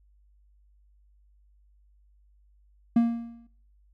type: tone with exponential decay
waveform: triangle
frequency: 233.1 Hz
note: A#3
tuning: in tune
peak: -13 dBFS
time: 2.96-3.47 s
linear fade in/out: 5 ms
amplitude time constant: 110 ms
effects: noise-tail reverb RT60 0.5 s tail -19 dB re dry + added 50 Hz sine -58 dBFS peak until 3.93 s